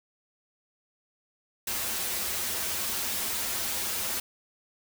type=noise with comb filter; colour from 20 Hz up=white; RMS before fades=-31 dBFS; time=1.67-4.2 s; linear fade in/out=5 ms; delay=6.8 ms; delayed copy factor=-0.65; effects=none